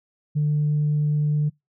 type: tone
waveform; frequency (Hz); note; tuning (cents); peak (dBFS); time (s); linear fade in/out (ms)
sine; 149.2; D3; +28; -17; 0.35-1.5; 20
effects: noise-tail reverb RT60 0.2 s tail -26 dB re dry + tanh soft clip ceiling -15 dBFS